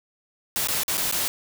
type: noise with dropouts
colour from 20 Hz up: white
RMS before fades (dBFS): -25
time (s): 0.56-1.28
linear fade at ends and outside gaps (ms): 0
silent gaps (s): 0.672-0.685 / 0.834-0.881 / 0.971-0.978 / 1.113-1.124
effects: none